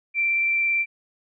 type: tone with vibrato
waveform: sine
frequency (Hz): 2349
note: D7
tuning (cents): 0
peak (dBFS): -19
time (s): 0.14-0.86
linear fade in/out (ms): 50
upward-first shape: triangle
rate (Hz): 18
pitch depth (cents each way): 10
effects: none